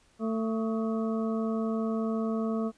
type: harmonic tone with a mistuned harmonic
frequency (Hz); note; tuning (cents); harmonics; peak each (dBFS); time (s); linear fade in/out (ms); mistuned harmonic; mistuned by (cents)
222.9; A3; +23; 1 / 2 / 3 / 5 / 6; -28 / -34 / -38 / -42 / -44; 0.19-2.72; 50; 6; -90
effects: pink hiss -64 dBFS RMS until 2.77 s + resampled to 22050 Hz